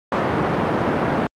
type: band-pass noise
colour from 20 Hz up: pink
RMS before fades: -20 dBFS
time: 0.12-1.27 s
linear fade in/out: 2 ms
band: 150 to 1300 Hz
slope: 12 dB/octave
effects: high-pass 60 Hz 12 dB/octave + Opus 48 kbps